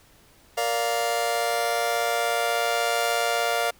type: chord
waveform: sawtooth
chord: Bb major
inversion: none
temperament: just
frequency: 466.2 / 582.7 / 699.2 Hz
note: Bb4 / D5 / F5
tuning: 0 / -14 / +2 cents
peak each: -25 / -25 / -21 dBFS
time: 0.57-3.71 s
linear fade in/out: 10 ms
effects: pink hiss -56 dBFS RMS until 3.79 s